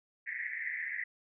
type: band-pass noise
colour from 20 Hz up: pink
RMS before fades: -38 dBFS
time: 0.26-1.04 s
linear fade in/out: 10 ms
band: 1800 to 2100 Hz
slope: 96 dB/octave
effects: none